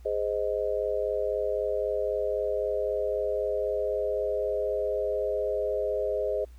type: chord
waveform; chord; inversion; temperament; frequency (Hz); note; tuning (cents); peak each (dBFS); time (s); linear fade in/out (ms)
sine; Ab major; none; just; 415.3 / 519.1 / 623; Ab4 / C5 / Eb5; 0 / -14 / +2; -30; 0.05-6.45; 10
effects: added 60 Hz sine -45 dBFS peak until 6.58 s + pink hiss -64 dBFS RMS until 6.58 s